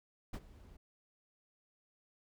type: noise with ADSR envelope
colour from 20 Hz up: brown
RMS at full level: -36 dBFS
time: 0.33-0.77 s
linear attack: 11 ms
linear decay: 50 ms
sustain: -21 dB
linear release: 9 ms
effects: none